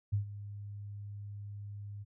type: tone with ADSR envelope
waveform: sine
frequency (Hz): 102.1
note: G#2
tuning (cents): -29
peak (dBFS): -26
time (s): 0.12-2.05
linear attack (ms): 17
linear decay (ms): 110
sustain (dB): -15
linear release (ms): 30
effects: none